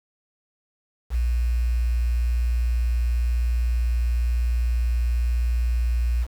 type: tone with quantisation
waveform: sine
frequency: 59.5 Hz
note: A#1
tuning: 36 cents sharp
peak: -19 dBFS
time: 1.1-6.27 s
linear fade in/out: 50 ms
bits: 7
effects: none